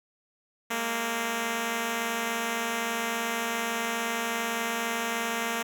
5% pulse tone pair together, 207.7 / 231.2 Hz, G#3 / A#3, 0 / -14 cents, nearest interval major second, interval 186 cents, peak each -26 / -17 dBFS, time 0.7-5.63 s, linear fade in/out 10 ms, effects none

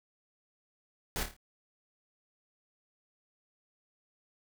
pink noise with echo, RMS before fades -34 dBFS, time 1.16-1.23 s, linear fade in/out 0 ms, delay 27 ms, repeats 5, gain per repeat -6 dB, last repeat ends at 1.365 s, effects none

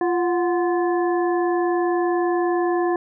harmonic tone with a mistuned harmonic, 346.9 Hz, F4, 12 cents flat, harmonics 1 / 2 / 3 / 5, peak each -19 / -25 / -29 / -33 dBFS, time 0.01-2.96 s, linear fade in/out 2 ms, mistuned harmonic 2, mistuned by +87 cents, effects none

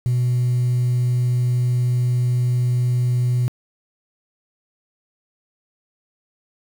sine tone, 123.47 Hz, B2, in tune, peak -14 dBFS, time 0.06-3.48 s, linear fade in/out 0 ms, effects tanh soft clip ceiling -14 dBFS + 7-bit

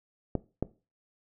clicks, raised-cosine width 2 ms, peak -14 dBFS, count 2, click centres 0.353 / 0.626 s, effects noise-tail reverb RT60 0.3 s tail -18 dB re dry

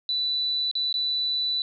sine tone with dropouts, 3974 Hz, B7, 10 cents sharp, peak -23 dBFS, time 0.09-1.62 s, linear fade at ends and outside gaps 1 ms, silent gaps 0.713-0.753 / 0.927-0.941 s, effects none

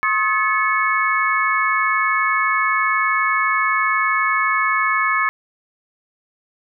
sine tone cluster, 1075 / 1274 / 1724 / 2202 Hz, C6 / D#6 / A6 / C#7, +47 / +41 / -36 / -12 cents, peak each -21 dBFS, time 0.03-5.29 s, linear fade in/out 0 ms, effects none

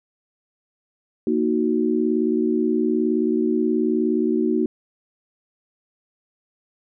sine chord, D# minor, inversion second, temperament equal, 233.1 / 311.1 / 370 Hz, A#3 / D#4 / F#4, 0 / 0 / 0 cents, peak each -22 dBFS, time 1.27-4.66 s, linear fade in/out 2 ms, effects none

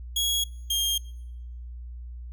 sawtooth tone pair in turn, 3322 / 3220 Hz, G#7 / G7, 0 / +46 cents, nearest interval minor second, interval 54 cents, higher first, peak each -20 dBFS, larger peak neither, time 0.16-0.44 / 0.7-0.98 s, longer neither, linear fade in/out 5 ms, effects noise-tail reverb RT60 0.9 s tail -24 dB re dry + added 60 Hz sine -36 dBFS peak until 2.32 s

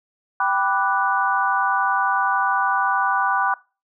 sine chord, G major seventh, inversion none, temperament equal with one note detuned, 781.7 / 987.8 / 1174.7 / 1480 Hz, G5 / B5 / D6 / F#6, -5 / 0 / 0 / 0 cents, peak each -23 dBFS, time 0.4-3.54 s, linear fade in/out 2 ms, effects noise-tail reverb RT60 0.3 s tail -21 dB re dry

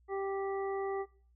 harmonic tone, 391.3 Hz, G4, 3 cents flat, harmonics 1 / 2 / 3 / 5, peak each -34 / -40 / -44 / -48 dBFS, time 0.08-1.06 s, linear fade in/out 50 ms, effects noise-tail reverb RT60 0.4 s tail -18 dB re dry + added 60 Hz sine -63 dBFS peak until 1.35 s

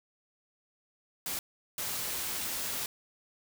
white noise bursts at uneven times, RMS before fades -35 dBFS, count 2, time 1.26-1.39 / 1.78-2.86 s, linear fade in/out 2 ms, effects none

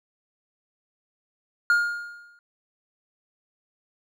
triangle tone with exponential decay, 1418 Hz, F6, 26 cents sharp, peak -13 dBFS, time 1.7-2.39 s, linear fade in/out 1 ms, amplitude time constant 150 ms, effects none

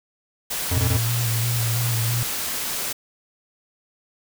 white noise, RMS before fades -27 dBFS, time 0.5-2.93 s, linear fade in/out 10 ms
square tone bursts, 88.8 Hz, F2, 29 cents sharp, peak -21 dBFS, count 3, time 0.71-0.971 s, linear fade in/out 5 ms, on 73 ms, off 21 ms
sine tone with vibrato, 116.54 Hz, A#2, in tune, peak -21 dBFS, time 0.76-2.23 s, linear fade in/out 0 ms, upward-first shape square, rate 3 Hz, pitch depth 30 cents each way
effects none

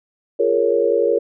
sine chord, Bb minor seventh, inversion second, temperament equal, 349.2 / 415.3 / 466.2 / 554.4 Hz, F4 / Ab4 / Bb4 / Db5, 0 / 0 / 0 / 0 cents, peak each -23 / -20 / -17 / -20 dBFS, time 0.39-1.19 s, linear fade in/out 10 ms, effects none

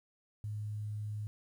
sine tone with quantisation, 105.5 Hz, G#2, 28 cents sharp, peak -36 dBFS, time 0.44-1.27 s, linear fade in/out 0 ms, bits 11, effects none

